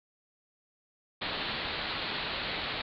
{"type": "low-pass noise", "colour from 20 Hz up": "white", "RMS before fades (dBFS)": -35, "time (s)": [1.21, 2.82], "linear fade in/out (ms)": 10, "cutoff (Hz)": 4400, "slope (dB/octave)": 96, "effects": []}